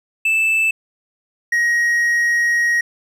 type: tone pair in turn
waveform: triangle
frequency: 2637 / 1887.4 Hz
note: E7 / A#6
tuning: 0 / +21 cents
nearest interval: tritone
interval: 579 cents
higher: first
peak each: -12 dBFS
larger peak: neither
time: 0.25-0.71 / 1.52-2.81 s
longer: second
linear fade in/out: 5 ms
effects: none